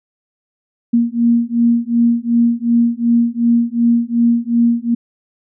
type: beating tone pair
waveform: sine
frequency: 233.7 / 236.4 Hz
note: A#3 / A#3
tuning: +5 / +24 cents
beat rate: 2.7 Hz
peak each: -14 dBFS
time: 0.93-4.95 s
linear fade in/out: 10 ms
effects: none